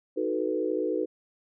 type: chord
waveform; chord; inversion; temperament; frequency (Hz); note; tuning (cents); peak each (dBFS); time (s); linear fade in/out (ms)
sine; B dominant seventh; first; equal with one note detuned; 312.6 / 370 / 440 / 493.9; D#4 / F#4 / A4 / B4; +8 / 0 / 0 / 0; -31; 0.16-1.06; 20
effects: none